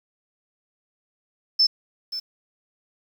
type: tone with echo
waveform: sine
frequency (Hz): 5274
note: E8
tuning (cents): 0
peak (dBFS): -14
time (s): 1.59-1.67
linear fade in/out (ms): 10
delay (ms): 530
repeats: 1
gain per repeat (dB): -13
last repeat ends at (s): 2.2
effects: 8-bit